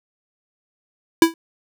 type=tone with exponential decay; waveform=square; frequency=329.6 Hz; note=E4; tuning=in tune; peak=-5 dBFS; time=1.22-1.34 s; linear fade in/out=2 ms; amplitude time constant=26 ms; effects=none